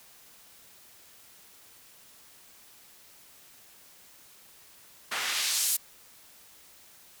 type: noise with band-pass filter sweep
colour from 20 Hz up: white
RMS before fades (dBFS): -29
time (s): 5.11-5.77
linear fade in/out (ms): 10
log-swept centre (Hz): 1300 to 11000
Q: 0.85
effects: white hiss -55 dBFS RMS until 7.2 s